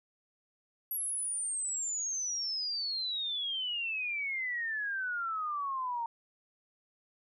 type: exponential sweep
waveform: sine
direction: down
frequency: 11590 to 915 Hz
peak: -32 dBFS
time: 0.91-6.06 s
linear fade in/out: 2 ms
effects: none